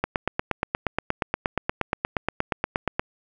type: click train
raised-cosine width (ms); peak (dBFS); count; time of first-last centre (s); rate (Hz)
0.5; -7; 26; 0.04-2.995; 8.46
effects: none